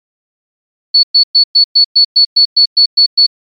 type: tone bursts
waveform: sine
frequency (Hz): 4428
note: C#8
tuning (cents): -3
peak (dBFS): -3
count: 12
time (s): 0.94-3.266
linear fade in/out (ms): 10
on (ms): 93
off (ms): 110
effects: MP3 96 kbps